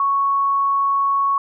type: tone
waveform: sine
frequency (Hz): 1108.7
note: C#6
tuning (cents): 0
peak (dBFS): -15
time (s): 0-1.38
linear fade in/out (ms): 2
effects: none